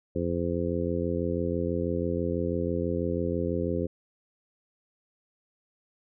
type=harmonic tone; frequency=86.1 Hz; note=F2; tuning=24 cents flat; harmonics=1 / 2 / 3 / 4 / 5 / 6; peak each=-33 / -33 / -33 / -33 / -33 / -33 dBFS; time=0.15-3.87 s; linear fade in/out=10 ms; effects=none

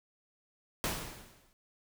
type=noise with exponential decay; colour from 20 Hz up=pink; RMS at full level=-31 dBFS; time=0.84-1.53 s; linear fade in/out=0 ms; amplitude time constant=150 ms; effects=none

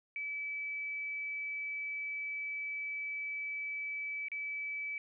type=tone with dropouts; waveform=sine; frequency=2300 Hz; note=D7; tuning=37 cents flat; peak=-36 dBFS; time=0.16-4.98 s; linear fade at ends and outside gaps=1 ms; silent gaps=4.284-4.317 s; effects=none

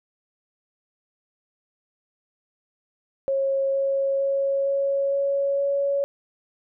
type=tone with pitch steps; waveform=sine; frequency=544 / 547.2 / 550.3 / 553.5 / 556.7 / 559.9 Hz; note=C#5 / C#5 / C#5 / C#5 / C#5 / C#5; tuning=-33 / -23 / -13 / -3 / +7 / +17 cents; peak=-20 dBFS; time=3.28-6.04 s; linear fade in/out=0 ms; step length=460 ms; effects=none

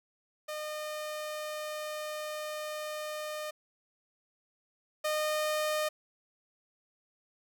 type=tone pair in turn; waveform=sawtooth; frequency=609 / 611.7 Hz; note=D#5 / D#5; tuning=-37 / -30 cents; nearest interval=unison; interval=7 cents; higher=second; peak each=-32 / -25 dBFS; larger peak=second; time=0.48-3.51 / 5.04-5.89 s; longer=first; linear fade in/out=10 ms; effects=none

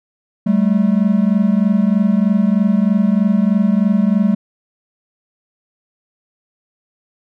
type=tone pair together; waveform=triangle; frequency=192.81 / 216 Hz; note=G3 / A3; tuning=-28 / -32 cents; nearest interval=major second; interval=196 cents; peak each=-12 dBFS; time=0.46-4.35 s; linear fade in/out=10 ms; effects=none

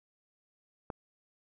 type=click; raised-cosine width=1 ms; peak=-23 dBFS; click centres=0.902 s; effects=none

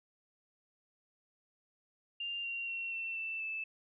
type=tone with pitch steps; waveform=sine; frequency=2794 / 2760 / 2727 / 2694 / 2662 / 2630 Hz; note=F7 / F7 / F7 / E7 / E7 / E7; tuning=0 / -21 / -42 / +37 / +16 / -5 cents; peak=-36 dBFS; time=2.2-3.64 s; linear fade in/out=5 ms; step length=240 ms; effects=none

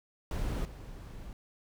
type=noise with level steps; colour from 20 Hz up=brown; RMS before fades=-33 / -45 dBFS; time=0.31-1.33 s; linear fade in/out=2 ms; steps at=0.65 s; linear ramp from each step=2 ms; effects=none

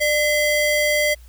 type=ring-modulated tone; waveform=square; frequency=1318.5 Hz; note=E6; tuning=in tune; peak=-14 dBFS; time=0-1.15 s; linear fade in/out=20 ms; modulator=722 Hz; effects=added 60 Hz sine -41 dBFS peak until 1.28 s + white hiss -55 dBFS RMS until 1.28 s

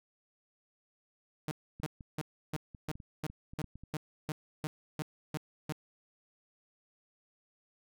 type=tone bursts; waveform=sawtooth; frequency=153.6 Hz; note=D#3; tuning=22 cents flat; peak=-30 dBFS; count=13; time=1.48-5.723 s; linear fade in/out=0 ms; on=31 ms; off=320 ms
type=clicks; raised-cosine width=5 ms; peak=-35 dBFS; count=12; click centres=1.8 / 2.008 / 2.553 / 2.748 / 2.895 / 2.955 / 3.002 / 3.3 / 3.535 / 3.643 / 3.756 / 3.836 s
effects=none

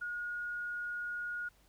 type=tone; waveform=sine; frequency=1440 Hz; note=F#6; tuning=47 cents flat; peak=-36 dBFS; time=0.01-1.49 s; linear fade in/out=10 ms; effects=added 50 Hz sine -68 dBFS peak until 1.68 s + pink hiss -68 dBFS RMS until 1.68 s

